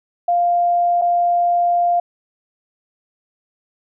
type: tone with dropouts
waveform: sine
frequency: 698.5 Hz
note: F5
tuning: in tune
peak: -13 dBFS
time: 0.28-2 s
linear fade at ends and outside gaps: 5 ms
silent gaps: 1.015-1.019 s
effects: none